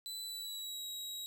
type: tone with pitch glide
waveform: sawtooth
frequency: 3993 to 3837 Hz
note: B7 to A#7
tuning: +18 to +49 cents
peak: -38 dBFS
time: 0.06-1.26 s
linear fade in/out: 0 ms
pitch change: -69 cents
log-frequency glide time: 0.23-0.86 s
effects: none